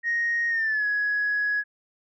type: tone with pitch glide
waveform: sine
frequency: 1869 to 1674.7 Hz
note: A#6 to G#6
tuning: +4 to +14 cents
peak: -21 dBFS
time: 0.03-1.64 s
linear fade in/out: 50 ms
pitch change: -190 cents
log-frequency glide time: 0.49-0.86 s
effects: tanh soft clip ceiling -18 dBFS